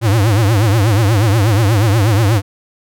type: tone with vibrato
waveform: square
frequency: 106.7 Hz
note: G#2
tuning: 47 cents sharp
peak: -10 dBFS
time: 0.01-2.42 s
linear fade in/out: 50 ms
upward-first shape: triangle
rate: 8.3 Hz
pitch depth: 220 cents each way
effects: none